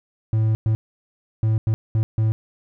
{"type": "tone bursts at uneven times", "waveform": "triangle", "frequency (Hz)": 110, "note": "A2", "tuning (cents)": 0, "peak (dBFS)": -14, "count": 6, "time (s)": [[0.33, 0.55], [0.66, 0.75], [1.43, 1.58], [1.67, 1.74], [1.95, 2.03], [2.18, 2.32]], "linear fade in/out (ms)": 0, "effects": []}